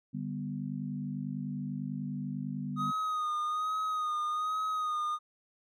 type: chord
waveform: sine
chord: G major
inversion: second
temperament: equal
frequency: 146.83 / 196 / 246.9 Hz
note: D3 / G3 / B3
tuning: 0 / 0 / 0 cents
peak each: -38 dBFS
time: 0.13-2.92 s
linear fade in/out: 20 ms
type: tone with vibrato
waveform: triangle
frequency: 1244.5 Hz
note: D#6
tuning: in tune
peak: -28 dBFS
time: 2.76-5.19 s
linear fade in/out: 50 ms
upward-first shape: sine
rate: 1.2 Hz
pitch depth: 38 cents each way
effects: none